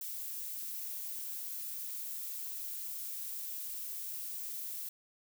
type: noise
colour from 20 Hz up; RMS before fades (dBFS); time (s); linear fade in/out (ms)
violet; -41; 0.01-4.89; 2
effects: none